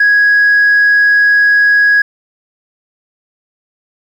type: tone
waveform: sine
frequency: 1661.2 Hz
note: G#6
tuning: in tune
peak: -4 dBFS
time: 0-2.02 s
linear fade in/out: 5 ms
effects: tanh soft clip ceiling -3 dBFS + 7-bit